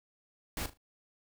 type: noise with echo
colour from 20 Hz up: pink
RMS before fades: -36 dBFS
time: 0.57-0.66 s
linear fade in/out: 2 ms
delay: 38 ms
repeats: 3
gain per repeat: -12 dB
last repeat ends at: 0.774 s
effects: none